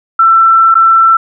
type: tone with dropouts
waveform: sine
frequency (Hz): 1339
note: E6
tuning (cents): +27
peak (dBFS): -3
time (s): 0.19-1.17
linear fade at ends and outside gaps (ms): 5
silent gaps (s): 0.743-0.752
effects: none